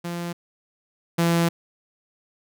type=tone pair in turn; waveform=sawtooth; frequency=172.3 / 168.95 Hz; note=F3 / E3; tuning=-23 / +43 cents; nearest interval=unison; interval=34 cents; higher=first; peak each=-24 / -14 dBFS; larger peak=second; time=0.04-0.33 / 1.18-1.49 s; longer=second; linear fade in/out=10 ms; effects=none